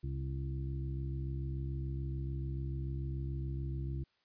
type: harmonic tone with a mistuned harmonic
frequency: 66.9 Hz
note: C2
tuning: 39 cents sharp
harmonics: 1 / 2 / 3 / 4 / 5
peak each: -38 / -38 / -52 / -54 / -48 dBFS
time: 0.03-4.04 s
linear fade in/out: 10 ms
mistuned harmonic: 4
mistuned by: +20 cents
effects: white hiss -75 dBFS RMS until 4.24 s + resampled to 11025 Hz